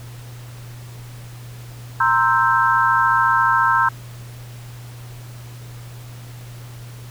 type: chord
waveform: sine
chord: C dominant seventh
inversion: third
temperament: equal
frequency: 932.3 / 1046.5 / 1318.5 / 1568 Hz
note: Bb5 / C6 / E6 / G6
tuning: 0 / 0 / 0 / 0 cents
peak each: -19 dBFS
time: 2-3.89 s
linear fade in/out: 5 ms
effects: added 120 Hz sine -34 dBFS peak until 7.1 s + pink hiss -44 dBFS RMS until 7.1 s